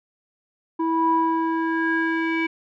square tone with low-pass filter sweep, 326.7 Hz, E4, 15 cents flat, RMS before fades -22 dBFS, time 0.79-2.47 s, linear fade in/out 10 ms, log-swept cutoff 810 to 2300 Hz, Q 5.7, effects none

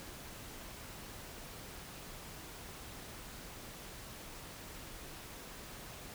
silence, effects pink hiss -49 dBFS RMS until 6.14 s

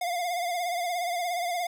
square tone with vibrato, 703 Hz, F5, 11 cents sharp, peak -28 dBFS, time 0.01-1.67 s, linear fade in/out 5 ms, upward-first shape triangle, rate 17 Hz, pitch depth 70 cents each way, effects none

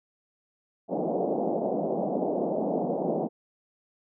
white band-pass noise, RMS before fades -28 dBFS, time 0.88-3.29 s, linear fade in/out 50 ms, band 170 to 730 Hz, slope 48 dB/octave, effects none

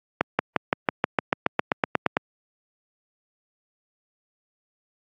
accelerating click train, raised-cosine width 0.5 ms, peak -3 dBFS, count 15, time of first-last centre 0.21-2.169 s, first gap 180 ms, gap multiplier 0.96, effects high-pass 150 Hz 12 dB/octave + AAC 64 kbps

